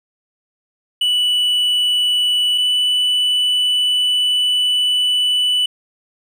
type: tone pair in turn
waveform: triangle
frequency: 2960 / 2977 Hz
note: F#7 / F#7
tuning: 0 / +10 cents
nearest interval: unison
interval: 10 cents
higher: second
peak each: -12 dBFS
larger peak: neither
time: 1.01-2.58 / 2.58-5.66 s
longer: second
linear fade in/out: 5 ms
effects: none